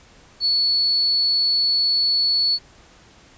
sine tone, 4418 Hz, C#8, 7 cents flat, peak -16 dBFS, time 0.4-2.59 s, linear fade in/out 50 ms, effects pink hiss -50 dBFS RMS until 3.37 s + resampled to 16000 Hz

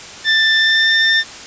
25% pulse tone with pitch glide, 1775 to 1796.7 Hz, A6 to A6, +15 to +36 cents, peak -7 dBFS, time 0.24-1.24 s, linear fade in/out 50 ms, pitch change +21 cents, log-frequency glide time 0.54-0.96 s, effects white hiss -33 dBFS RMS until 1.46 s + resampled to 16000 Hz

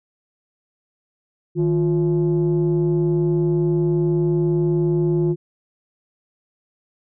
sine tone pair together, 156.44 / 351.2 Hz, D#3 / F4, +10 / +10 cents, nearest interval octave + major second, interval 1400 cents, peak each -17 dBFS, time 1.55-5.36 s, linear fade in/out 50 ms, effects tanh soft clip ceiling -12 dBFS

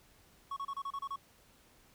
triangle tone bursts, 1108.7 Hz, C#6, in tune, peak -34 dBFS, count 8, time 0.51-1.16 s, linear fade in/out 5 ms, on 55 ms, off 30 ms, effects pink hiss -64 dBFS RMS until 1.94 s

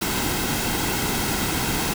pink noise with comb filter, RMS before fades -24 dBFS, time 0.01-1.94 s, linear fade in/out 10 ms, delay 1.7 ms, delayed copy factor -0.5, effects none

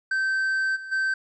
triangle tone with level steps, 1551 Hz, G6, 19 cents flat, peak -20 / -33 / -20 dBFS, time 0.11-1.14 s, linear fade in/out 5 ms, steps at 0.75 / 0.91 s, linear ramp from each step 20 ms, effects resampled to 22050 Hz

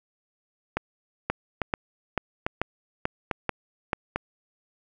two click trains, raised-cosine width 0.5 ms, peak -10 / -9 dBFS, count 5 / 7, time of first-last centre 0.77-4.16 / 1.3-3.932 s, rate 1.18 / 2.28 Hz, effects none

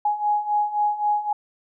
sine beating tone pair, 832 / 835.8 Hz, G#5 / G#5, +3 / +11 cents, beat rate 3.8 Hz, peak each -25 / -21 dBFS, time 0.05-1.33 s, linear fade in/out 5 ms, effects none

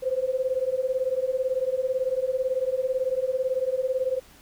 sine beating tone pair, 509 / 527 Hz, C5 / C5, -48 / +12 cents, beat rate 18 Hz, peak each -26 dBFS, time 0.02-4.2 s, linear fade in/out 20 ms, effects pink hiss -53 dBFS RMS until 4.41 s

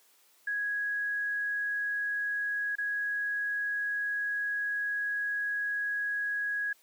sine tone with dropouts, 1661.2 Hz, G#6, in tune, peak -29 dBFS, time 0.47-6.73 s, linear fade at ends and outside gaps 5 ms, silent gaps 2.755-2.783 s, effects white hiss -64 dBFS RMS until 6.82 s + high-pass 300 Hz 12 dB/octave

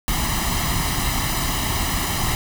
pink noise with comb filter, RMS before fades -22 dBFS, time 0.08-2.35 s, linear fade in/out 0 ms, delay 1 ms, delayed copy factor +0.7, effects none

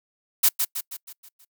blue noise with echo, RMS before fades -17 dBFS, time 0.43-0.49 s, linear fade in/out 10 ms, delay 160 ms, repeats 6, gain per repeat -6 dB, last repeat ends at 1.45 s, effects noise-tail reverb RT60 0.1 s tail -25 dB re dry

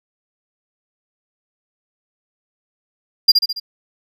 triangle tone with echo, 4800 Hz, D8, 37 cents sharp, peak -3 dBFS, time 3.28-3.32 s, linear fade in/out 10 ms, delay 70 ms, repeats 4, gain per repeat -5 dB, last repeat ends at 3.6 s, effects none

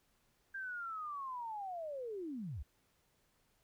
sine linear sweep, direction down, 1600 to 51.91 Hz, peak -40 dBFS, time 0.54-2.63 s, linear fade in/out 10 ms, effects pink hiss -75 dBFS RMS until 3.63 s

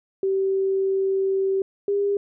sine tone pair in turn, 386.2 / 402.7 Hz, G4 / G4, -26 / +47 cents, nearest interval minor second, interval 73 cents, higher second, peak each -19 dBFS, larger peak neither, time 0.23-1.62 / 1.88-2.17 s, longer first, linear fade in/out 2 ms, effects none

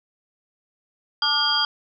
sine tone cluster, 869 / 1180 / 1430 / 3228 / 4793 Hz, A5 / D6 / F6 / G#7 / D8, -22 / +8 / +41 / -50 / +34 cents, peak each -29 / -29 / -26 / -22 / -23 dBFS, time 1.22-1.65 s, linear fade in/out 2 ms, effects none

